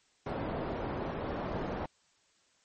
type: low-pass noise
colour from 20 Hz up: white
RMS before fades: -36 dBFS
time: 0.26-1.86 s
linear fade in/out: 5 ms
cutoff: 660 Hz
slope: 12 dB/octave
effects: white hiss -69 dBFS RMS until 2.64 s + MP3 32 kbps